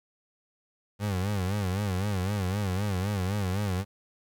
30% pulse tone with vibrato, 97.4 Hz, G2, 11 cents flat, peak -24 dBFS, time 0.99-3.85 s, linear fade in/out 50 ms, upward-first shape sine, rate 3.9 Hz, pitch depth 130 cents each way, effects 11-bit

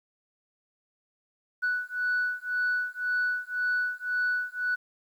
sine beating tone pair, 1480 / 1481.9 Hz, F#6 / F#6, 0 / +2 cents, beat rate 1.9 Hz, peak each -28 dBFS, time 1.62-4.76 s, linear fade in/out 20 ms, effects tanh soft clip ceiling -21 dBFS + 10-bit

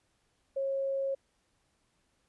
sine tone, 544 Hz, C#5, 33 cents flat, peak -29 dBFS, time 0.56-1.15 s, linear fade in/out 10 ms, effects pink hiss -74 dBFS RMS until 2.28 s + resampled to 24000 Hz

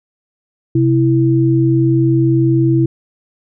sine tone pair together, 130.42 / 329.6 Hz, C3 / E4, -5 / 0 cents, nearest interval octave + major third, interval 1605 cents, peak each -12 dBFS, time 0.75-2.86 s, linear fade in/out 5 ms, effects none

